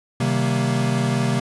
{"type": "chord", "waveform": "square", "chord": "C minor seventh", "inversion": "none", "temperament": "equal with one note detuned", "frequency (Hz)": [130.81, 155.56, 191.41, 233.1], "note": ["C3", "Eb3", "G3", "Bb3"], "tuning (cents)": [0, 0, -41, 0], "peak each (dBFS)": [-22, -28, -27, -25], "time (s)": [0.2, 1.4], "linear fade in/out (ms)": 5, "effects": ["resampled to 24000 Hz", "9-bit"]}